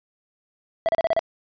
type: tone bursts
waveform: triangle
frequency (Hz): 659.3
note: E5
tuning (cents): 0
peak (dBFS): -15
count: 6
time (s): 0.86-1.192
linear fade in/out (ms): 0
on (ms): 27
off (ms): 34
effects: resampled to 11025 Hz